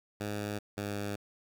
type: tone pair in turn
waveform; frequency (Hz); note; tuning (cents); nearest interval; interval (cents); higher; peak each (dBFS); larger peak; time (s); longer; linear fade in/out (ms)
10% pulse; 103.83 / 102.11; G#2 / G#2; 0 / -29; unison; 29; first; -26; neither; 0.2-0.59 / 0.77-1.16; neither; 10
effects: 10-bit